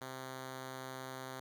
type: tone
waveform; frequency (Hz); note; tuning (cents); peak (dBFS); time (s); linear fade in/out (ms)
5% pulse; 130.81; C3; 0; -32; 0.01-1.4; 5
effects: none